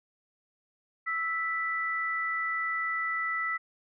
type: tone pair together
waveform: sine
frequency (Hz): 1316.9 / 1975.5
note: E6 / B6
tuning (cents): -2 / 0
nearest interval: perfect fifth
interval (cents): 702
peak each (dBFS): -32 / -30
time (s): 1.06-3.58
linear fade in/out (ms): 20
effects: none